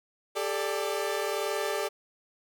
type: chord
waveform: sawtooth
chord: G suspended second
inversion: none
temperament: equal with one note detuned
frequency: 398.8 / 440 / 587.3 Hz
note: G4 / A4 / D5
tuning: +30 / 0 / 0 cents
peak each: -29 dBFS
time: 0.35-1.89 s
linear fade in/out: 20 ms
effects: none